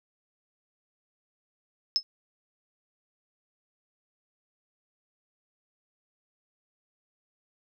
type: tone with exponential decay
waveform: sine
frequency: 5200 Hz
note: E8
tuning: 24 cents flat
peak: -16 dBFS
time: 1.96-2.03 s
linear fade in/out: 0 ms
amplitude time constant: 15 ms
effects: none